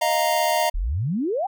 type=chord; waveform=square; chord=Eb suspended second; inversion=none; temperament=equal; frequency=622.3 / 698.5 / 932.3 Hz; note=Eb5 / F5 / Bb5; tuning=0 / 0 / 0 cents; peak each=-24 dBFS; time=0.01-0.7 s; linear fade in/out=10 ms
type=noise with tremolo; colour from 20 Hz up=violet; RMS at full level=-35 dBFS; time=0.07-0.7 s; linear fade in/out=50 ms; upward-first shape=square; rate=17 Hz; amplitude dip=30%
type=exponential sweep; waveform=sine; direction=up; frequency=33.58 to 830.6 Hz; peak=-21 dBFS; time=0.74-1.47 s; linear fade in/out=10 ms
effects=none